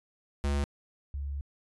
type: tone pair in turn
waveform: square / sine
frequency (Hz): 71 / 70.35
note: C#2 / C#2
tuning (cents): +42 / +26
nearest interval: unison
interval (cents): 16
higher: first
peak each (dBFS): -27 / -32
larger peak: first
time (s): 0.44-0.64 / 1.14-1.41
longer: second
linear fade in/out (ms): 0
effects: resampled to 24000 Hz